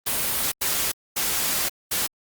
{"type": "noise bursts at uneven times", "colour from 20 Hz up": "white", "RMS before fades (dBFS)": -24, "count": 4, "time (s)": [[0.06, 0.52], [0.61, 0.92], [1.16, 1.69], [1.91, 2.07]], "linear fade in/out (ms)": 10, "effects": ["Opus 32 kbps"]}